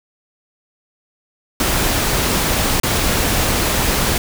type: noise with dropouts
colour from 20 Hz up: pink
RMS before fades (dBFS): -17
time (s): 1.6-4.18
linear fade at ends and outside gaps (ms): 2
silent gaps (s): 2.8-2.833
effects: none